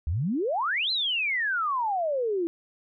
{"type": "exponential two-way sweep", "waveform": "sine", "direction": "up then down", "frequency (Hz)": [69.3, 4186, 325.6], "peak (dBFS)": -24, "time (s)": [0.07, 2.47], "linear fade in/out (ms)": 0, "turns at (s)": 0.91, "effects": []}